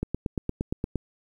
click train, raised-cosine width 3 ms, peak -14 dBFS, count 9, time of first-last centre 0.03-0.957 s, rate 8.63 Hz, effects 9-bit

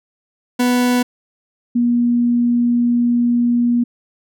40% pulse / sine tone pair in turn, 246.9 / 239.7 Hz, B3 / A#3, 0 / +48 cents, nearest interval minor second, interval 52 cents, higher first, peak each -12 dBFS, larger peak neither, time 0.59-1.03 / 1.75-3.84 s, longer second, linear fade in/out 10 ms, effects none

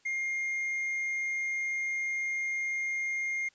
triangle tone, 2123 Hz, C7, 25 cents sharp, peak -28 dBFS, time 0.05-3.49 s, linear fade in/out 10 ms, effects white hiss -66 dBFS RMS until 3.54 s + resampled to 16000 Hz

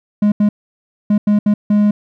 triangle tone bursts at uneven times, 207.7 Hz, G#3, in tune, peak -7 dBFS, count 6, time 0.22-0.32 / 0.4-0.49 / 1.1-1.18 / 1.27-1.39 / 1.46-1.54 / 1.7-1.91 s, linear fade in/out 5 ms, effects none

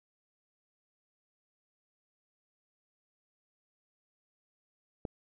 click, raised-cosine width 2 ms, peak -22 dBFS, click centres 5.052 s, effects none

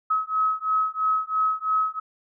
sine beating tone pair, 1279 / 1282 Hz, D#6 / E6, +47 / -49 cents, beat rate 3 Hz, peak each -24 dBFS, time 0.1-2 s, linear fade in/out 10 ms, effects none

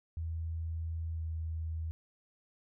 sine tone with pitch glide, 81.7 to 80.67 Hz, E2 to E2, -15 to -37 cents, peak -34 dBFS, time 0.17-1.91 s, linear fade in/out 0 ms, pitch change -22 cents, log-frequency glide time 1.14-1.2 s, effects none

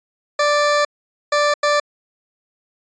20% pulse tone bursts at uneven times, 587.3 Hz, D5, in tune, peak -9 dBFS, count 3, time 0.39-0.85 / 1.32-1.54 / 1.63-1.8 s, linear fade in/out 5 ms, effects resampled to 16000 Hz

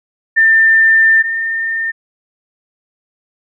sine tone pair in turn, 1793 / 1811.7 Hz, A6 / A#6, +32 / -50 cents, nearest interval unison, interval 18 cents, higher second, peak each -6 / -15 dBFS, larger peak first, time 0.36-1.23 / 1.23-1.92 s, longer first, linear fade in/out 20 ms, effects none

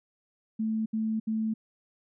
sine tone bursts, 220 Hz, A3, in tune, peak -26 dBFS, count 3, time 0.59-1.54 s, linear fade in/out 10 ms, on 270 ms, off 70 ms, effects none

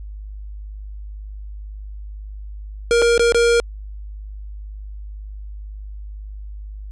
square tone with dropouts, 470 Hz, A#4, 14 cents sharp, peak -13 dBFS, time 2.91-3.6 s, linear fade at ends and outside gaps 0 ms, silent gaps 3.018-3.022 / 3.178-3.195 / 3.322-3.346 s, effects added 51 Hz sine -30 dBFS peak until 6.91 s + resampled to 22050 Hz

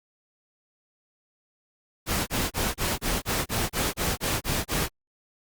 pink noise bursts, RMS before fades -26 dBFS, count 12, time 2.06-4.888 s, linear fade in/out 50 ms, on 210 ms, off 28 ms, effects Opus 48 kbps

